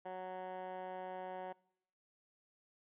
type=tone with band-pass filter; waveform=15% pulse; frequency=185 Hz; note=F#3; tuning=in tune; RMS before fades=-45 dBFS; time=0.05-1.53 s; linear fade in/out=10 ms; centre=810 Hz; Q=1.6; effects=noise-tail reverb RT60 0.8 s tail -24 dB re dry + resampled to 8000 Hz